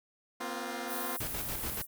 10% pulse chord, Bb suspended second, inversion none, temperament equal with one note detuned, 238.5 / 261.6 / 349.2 Hz, Bb3 / C4 / F4, +40 / 0 / 0 cents, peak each -32 dBFS, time 0.4-1.17 s, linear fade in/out 10 ms
pink high-pass noise, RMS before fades -39 dBFS, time 0.87-1.87 s, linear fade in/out 50 ms, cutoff 11000 Hz, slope 24 dB/octave
pink noise with tremolo, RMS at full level -38 dBFS, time 1.2-1.82 s, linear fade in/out 5 ms, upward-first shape square, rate 7 Hz, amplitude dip 50%
effects none

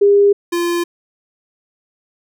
sine / square tone pair in turn, 404.1 / 345.1 Hz, G#4 / F4, -47 / -21 cents, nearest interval minor third, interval 274 cents, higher first, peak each -7 / -16 dBFS, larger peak first, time 0.01-0.33 / 0.52-0.84 s, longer neither, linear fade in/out 10 ms, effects none

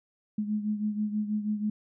sine beating tone pair, 210 / 216.2 Hz, G#3 / A3, +19 / -30 cents, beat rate 6.2 Hz, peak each -28 / -34 dBFS, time 0.38-1.7 s, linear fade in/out 5 ms, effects none

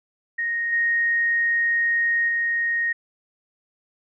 sine tone with level steps, 1864.7 Hz, A#6, in tune, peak -22 / -18 / -20 dBFS, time 0.38-2.93 s, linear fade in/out 10 ms, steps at 0.72 / 2.28 s, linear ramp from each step 10 ms, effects none

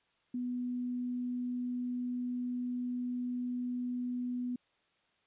sine tone, 246.9 Hz, B3, in tune, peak -33 dBFS, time 0.34-4.56 s, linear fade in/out 5 ms, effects white hiss -73 dBFS RMS until 5.26 s + resampled to 8000 Hz

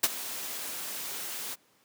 white noise with ADSR envelope, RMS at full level -21 dBFS, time 0.03-1.56 s, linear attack 9 ms, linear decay 34 ms, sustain -16 dB, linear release 30 ms, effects pink hiss -65 dBFS RMS until 1.84 s + high-pass 200 Hz 12 dB/octave

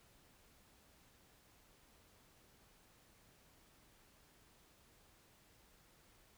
silence, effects pink hiss -68 dBFS RMS until 6.37 s

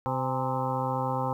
harmonic tone with a mistuned harmonic, 129.6 Hz, C3, 16 cents flat, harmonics 1 / 2 / 3 / 4 / 6 / 7 / 8 / 9 / 10, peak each -32 / -36 / -43 / -33 / -33 / -34 / -35 / -43 / -40 dBFS, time 0.06-1.33 s, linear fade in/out 0 ms, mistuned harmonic 6, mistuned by +62 cents, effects 10-bit

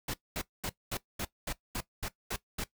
pink noise bursts, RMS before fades -35 dBFS, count 10, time 0.08-2.64 s, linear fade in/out 5 ms, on 58 ms, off 220 ms, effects noise-tail reverb RT60 0.1 s tail -17 dB re dry

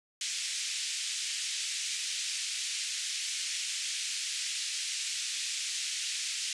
white band-pass noise, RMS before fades -35 dBFS, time 0.21-6.53 s, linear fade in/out 2 ms, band 2200 to 7700 Hz, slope 24 dB/octave, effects resampled to 24000 Hz

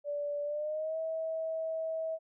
sine tone with pitch glide, 581 to 644.7 Hz, D5 to E5, -19 to -39 cents, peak -32 dBFS, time 0.04-2.19 s, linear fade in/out 50 ms, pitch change +180 cents, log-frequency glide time 0.43-0.98 s, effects none

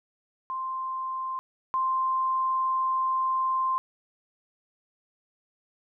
sine tone pair in turn, 1046.5 / 1046.5 Hz, C6 / C6, 0 / 0 cents, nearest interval unison, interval 0 cents, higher neither, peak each -29 / -23 dBFS, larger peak second, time 0.5-1.39 / 1.74-3.78 s, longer second, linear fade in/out 0 ms, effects none

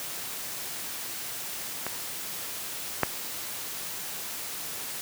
clicks, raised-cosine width 0.5 ms, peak -16 / -6 dBFS, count 2, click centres 1.866 / 3.033 s, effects white hiss -36 dBFS RMS until 5.01 s + high-pass 80 Hz 12 dB/octave

